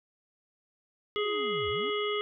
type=harmonic tone; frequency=417.5 Hz; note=G#4; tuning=9 cents sharp; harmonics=1 / 3 / 5 / 7 / 8; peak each=-30 / -35 / -37 / -38 / -39 dBFS; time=1.16-2.21 s; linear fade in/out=0 ms
type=linear two-way sweep; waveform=triangle; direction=down then up; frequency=440 to 72.4 to 311.5 Hz; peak=-38 dBFS; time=1.18-1.9 s; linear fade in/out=0 ms; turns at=1.69 s
effects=none